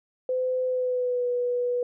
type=tone with pitch glide; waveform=sine; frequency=510 to 489.8 Hz; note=C5 to B4; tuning=-44 to -14 cents; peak=-23 dBFS; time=0.29-1.83 s; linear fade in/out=2 ms; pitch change=-70 cents; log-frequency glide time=0.66-1.27 s; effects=none